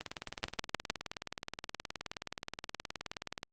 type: two click trains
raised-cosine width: 0.2 ms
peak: -13 / -21 dBFS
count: 4 / 66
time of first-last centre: 0.44-0.9 / 0.01-3.431 s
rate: 6.52 / 19 Hz
effects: Opus 32 kbps